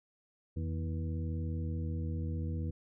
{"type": "harmonic tone with a mistuned harmonic", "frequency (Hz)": 80.6, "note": "E2", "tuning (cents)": -38, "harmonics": [1, 2, 3, 4, 6], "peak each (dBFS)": [-34, -40, -44, -46, -50], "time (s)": [0.56, 2.71], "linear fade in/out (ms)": 10, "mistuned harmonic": 1, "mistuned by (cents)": 110, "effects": []}